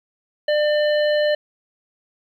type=harmonic tone with a mistuned harmonic; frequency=598 Hz; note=D5; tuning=31 cents sharp; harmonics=1 / 3 / 5 / 7; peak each=-16 / -26 / -30 / -33 dBFS; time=0.48-1.35 s; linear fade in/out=5 ms; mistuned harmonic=7; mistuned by=-16 cents; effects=9-bit